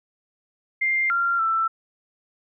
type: tone with pitch steps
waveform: sine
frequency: 2103 / 1383 / 1331 Hz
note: C7 / F6 / E6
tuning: +8 / -17 / +16 cents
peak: -19 dBFS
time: 0.81-1.68 s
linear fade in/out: 10 ms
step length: 290 ms
effects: none